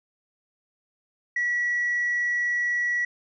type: tone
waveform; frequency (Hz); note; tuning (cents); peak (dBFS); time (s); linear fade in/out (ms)
sine; 1936; B6; -35; -21; 1.36-3.05; 5
effects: tanh soft clip ceiling -19 dBFS